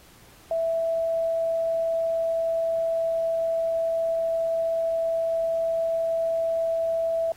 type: tone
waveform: sine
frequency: 659.3 Hz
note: E5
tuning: in tune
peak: -22 dBFS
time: 0.51-7.32 s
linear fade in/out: 2 ms
effects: pink hiss -53 dBFS RMS until 7.36 s + AAC 48 kbps